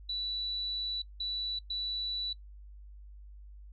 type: tone bursts at uneven times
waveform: sine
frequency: 3951 Hz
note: B7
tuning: in tune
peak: -32 dBFS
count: 3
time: 0.09-1.02 / 1.2-1.59 / 1.7-2.33 s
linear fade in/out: 5 ms
effects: noise-tail reverb RT60 0.1 s tail -22 dB re dry + added 50 Hz sine -47 dBFS peak until 3.72 s